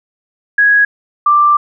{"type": "tone pair in turn", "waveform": "sine", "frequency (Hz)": [1661.2, 1179.2], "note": ["G#6", "D6"], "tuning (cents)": [0, 7], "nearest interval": "tritone", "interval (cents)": 593, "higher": "first", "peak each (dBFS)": -6, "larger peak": "neither", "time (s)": [[0.58, 0.85], [1.26, 1.57]], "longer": "second", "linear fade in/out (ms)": 5, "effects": []}